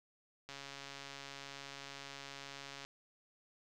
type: click train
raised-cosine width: 0.2 ms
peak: -30 dBFS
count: 329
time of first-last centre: 0.49-2.85 s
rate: 139 Hz
effects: none